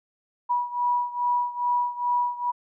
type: beating tone pair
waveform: sine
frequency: 972 / 974.4 Hz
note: B5 / B5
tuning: -28 / -24 cents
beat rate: 2.4 Hz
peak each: -24 / -27 dBFS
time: 0.49-2.52 s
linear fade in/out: 20 ms
effects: none